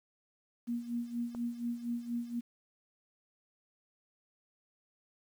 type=tone with tremolo; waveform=sine; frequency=237.4 Hz; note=A#3; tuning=32 cents sharp; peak=-31 dBFS; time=0.67-2.41 s; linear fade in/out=20 ms; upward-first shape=sine; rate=4.2 Hz; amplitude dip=75%
type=click; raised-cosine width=1 ms; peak=-32 dBFS; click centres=1.349 s
effects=10-bit